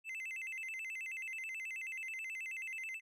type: tone with vibrato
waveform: triangle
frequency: 2338 Hz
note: D7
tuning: 8 cents flat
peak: -39 dBFS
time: 0.04-3.01 s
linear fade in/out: 50 ms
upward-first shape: square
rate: 9.3 Hz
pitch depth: 210 cents each way
effects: none